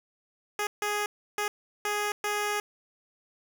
10% pulse tone bursts at uneven times, 415.3 Hz, G#4, in tune, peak -19 dBFS, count 5, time 0.59-0.67 / 0.82-1.06 / 1.38-1.48 / 1.85-2.12 / 2.24-2.6 s, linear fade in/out 2 ms, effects none

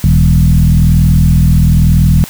sine tone with frequency modulation, 110 Hz, A2, in tune, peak -4 dBFS, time 0.04-2.24 s, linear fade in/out 0 ms, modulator 41 Hz, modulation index 1.8, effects white hiss -30 dBFS RMS until 2.29 s

